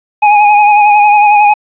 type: tone with vibrato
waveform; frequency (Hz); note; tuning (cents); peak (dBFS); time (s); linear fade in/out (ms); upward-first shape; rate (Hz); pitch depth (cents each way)
square; 832; G#5; +3; -4; 0.22-1.54; 10; sine; 11; 32
effects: resampled to 8000 Hz + 7-bit